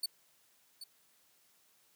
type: tone with echo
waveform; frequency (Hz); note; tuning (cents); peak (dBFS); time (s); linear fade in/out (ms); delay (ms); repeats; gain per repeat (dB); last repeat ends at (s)
sawtooth; 4486; C#8; +20; -29; 0.03-0.06; 5; 780; 1; -12; 0.84
effects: white hiss -69 dBFS RMS until 1.95 s + high-pass 100 Hz 12 dB/octave